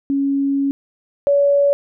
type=tone pair in turn; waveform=sine; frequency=277.2 / 567 Hz; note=C#4 / C#5; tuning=0 / +39 cents; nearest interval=octave; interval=1239 cents; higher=second; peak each=-15 / -11 dBFS; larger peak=second; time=0.1-0.71 / 1.27-1.73 s; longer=first; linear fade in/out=0 ms; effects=none